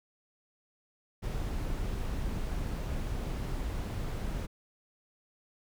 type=noise; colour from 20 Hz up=brown; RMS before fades=-34 dBFS; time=1.22-4.47 s; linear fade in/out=20 ms; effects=none